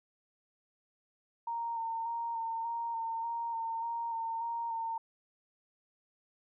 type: tone with vibrato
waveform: sine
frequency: 920 Hz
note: A#5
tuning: 23 cents flat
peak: -33 dBFS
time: 1.47-4.98 s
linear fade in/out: 5 ms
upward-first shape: square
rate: 1.7 Hz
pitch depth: 19 cents each way
effects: none